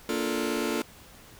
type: chord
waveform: sawtooth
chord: Bb major seventh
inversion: none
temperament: just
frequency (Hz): 233.1 / 291.4 / 349.6 / 437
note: Bb3 / D4 / F4 / A4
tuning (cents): 0 / -13 / +2 / -12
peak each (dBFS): -28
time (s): 0.09-0.82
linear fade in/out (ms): 2
effects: pink hiss -51 dBFS RMS until 1.39 s